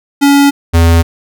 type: tone pair in turn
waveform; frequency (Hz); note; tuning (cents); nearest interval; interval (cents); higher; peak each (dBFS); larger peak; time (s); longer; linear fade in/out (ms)
square; 282.1 / 83.6; C#4 / E2; +30 / +25; octave + major sixth; 2105; first; -5; neither; 0.21-0.51 / 0.73-1.03; neither; 20
effects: none